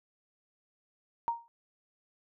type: tone with exponential decay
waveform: sine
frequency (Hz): 932.3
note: A#5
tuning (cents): 0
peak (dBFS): -24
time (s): 1.28-1.48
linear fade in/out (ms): 0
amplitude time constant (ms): 42
effects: none